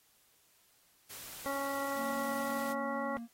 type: noise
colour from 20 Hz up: white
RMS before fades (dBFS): -47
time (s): 1.09-2.74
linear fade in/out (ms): 20
type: harmonic tone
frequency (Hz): 277.2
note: C#4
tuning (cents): 0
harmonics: 1 / 2 / 3 / 4 / 5 / 7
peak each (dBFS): -42 / -38 / -41 / -40 / -44 / -44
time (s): 1.46-3.17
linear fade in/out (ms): 0
type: tone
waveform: triangle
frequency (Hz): 233.1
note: A#3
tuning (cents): 0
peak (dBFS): -38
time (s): 1.95-3.28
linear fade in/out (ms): 50
effects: white hiss -68 dBFS RMS until 3.33 s + AAC 48 kbps